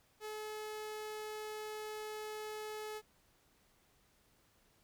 sawtooth tone, 428.4 Hz, A4, 46 cents flat, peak -38 dBFS, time 0.2-3.02 s, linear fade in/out 50 ms, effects pink hiss -71 dBFS RMS until 4.83 s

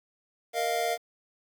square chord, Bb suspended fourth, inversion none, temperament just, 466.2 / 621.6 / 699.2 Hz, Bb4 / Eb5 / F5, 0 / -2 / +2 cents, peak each -33 / -34 / -29 dBFS, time 0.53-0.98 s, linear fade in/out 50 ms, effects 9-bit

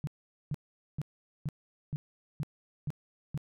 sine tone bursts, 146.9 Hz, D3, 1 cent sharp, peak -30 dBFS, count 8, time 0.04-3.376 s, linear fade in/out 0 ms, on 32 ms, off 440 ms, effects none

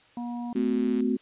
harmonic tone, 240 Hz, B3, 49 cents flat, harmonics 1 / 3 / 4, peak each -31 / -41 / -43 dBFS, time 0.17-0.53 s, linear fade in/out 2 ms
sine chord, F# diminished, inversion first, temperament equal with one note detuned, 220 / 255.5 / 370 Hz, A3 / C4 / F#4, 0 / -41 / 0 cents, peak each -27 / -25 / -30 dBFS, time 0.55-1.17 s, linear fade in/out 10 ms
click train, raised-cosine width 0.3 ms, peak -30 dBFS, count 54, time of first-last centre 0.56-1.005 s, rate 119 Hz
effects white hiss -58 dBFS RMS until 1.21 s + resampled to 8000 Hz

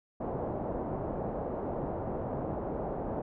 white low-pass noise, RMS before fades -35 dBFS, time 0.2-3.22 s, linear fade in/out 10 ms, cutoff 750 Hz, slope 24 dB/octave, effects none

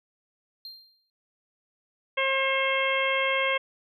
triangle tone with exponential decay, 4186 Hz, C8, in tune, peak -35 dBFS, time 0.65-1.1 s, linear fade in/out 1 ms, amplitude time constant 96 ms
harmonic tone, 536 Hz, C5, 42 cents sharp, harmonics 1 / 2 / 3 / 4 / 5 / 6, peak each -28 / -30 / -33 / -27 / -32 / -33 dBFS, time 2.17-3.58 s, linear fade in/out 10 ms
effects none

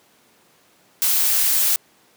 blue noise, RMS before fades -18 dBFS, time 1.02-1.76 s, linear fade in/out 0 ms, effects pink hiss -56 dBFS RMS until 2.16 s + high-pass 200 Hz 12 dB/octave

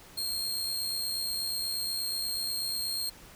sawtooth tone with amplitude modulation, 4228 Hz, C8, 17 cents sharp, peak -26 dBFS, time 0.17-3.1 s, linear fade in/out 10 ms, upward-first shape sine, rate 68.3 Hz, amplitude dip 35%, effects pink hiss -52 dBFS RMS until 3.35 s

